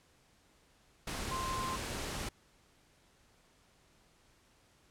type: tone in noise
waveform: sine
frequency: 1046.5 Hz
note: C6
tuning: in tune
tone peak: -36 dBFS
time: 1.31-1.76 s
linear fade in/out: 5 ms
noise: pink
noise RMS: -39 dBFS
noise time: 1.07-2.29 s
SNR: 0 dB
effects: pink hiss -67 dBFS RMS until 4.9 s + low-pass 10000 Hz 12 dB/octave